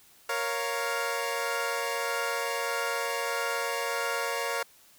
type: chord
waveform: 15% pulse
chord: Bb minor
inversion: none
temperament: equal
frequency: 466.2 / 554.4 / 698.5 Hz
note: Bb4 / Db5 / F5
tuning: 0 / 0 / 0 cents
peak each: -26 / -26 / -29 dBFS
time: 0.29-4.63 s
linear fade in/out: 5 ms
effects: white hiss -58 dBFS RMS until 4.98 s